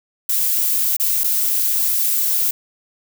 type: noise with dropouts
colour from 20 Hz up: violet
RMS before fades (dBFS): -18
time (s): 0.29-2.51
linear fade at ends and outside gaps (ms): 5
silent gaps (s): 0.967-0.998 / 1.236-1.242
effects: none